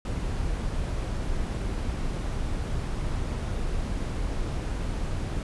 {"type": "noise", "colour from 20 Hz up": "brown", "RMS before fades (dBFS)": -29, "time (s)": [0.05, 5.43], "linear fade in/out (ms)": 2, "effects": ["resampled to 24000 Hz"]}